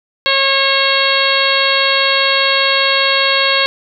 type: harmonic tone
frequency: 545 Hz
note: C#5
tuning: 29 cents flat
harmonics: 1 / 2 / 3 / 4 / 5 / 6 / 7 / 8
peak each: -19 / -19 / -19 / -19 / -19 / -19 / -19 / -19 dBFS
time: 0.26-3.66 s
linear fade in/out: 0 ms
effects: none